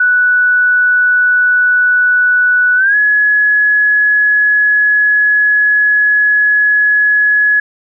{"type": "tone with pitch glide", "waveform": "sine", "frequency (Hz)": [1480, 1690.3], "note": ["F#6", "G#6"], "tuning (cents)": [0, 30], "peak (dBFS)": -7, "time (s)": [0, 7.6], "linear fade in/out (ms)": 5, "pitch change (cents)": 230, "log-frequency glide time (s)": [2.76, 2.96], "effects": []}